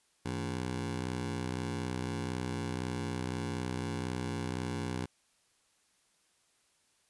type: ring-modulated tone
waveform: 20% pulse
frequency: 125.7 Hz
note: B2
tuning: 31 cents sharp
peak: -26 dBFS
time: 0.25-5.06 s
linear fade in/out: 10 ms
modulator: 32 Hz
effects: white hiss -71 dBFS RMS until 7.09 s + resampled to 24000 Hz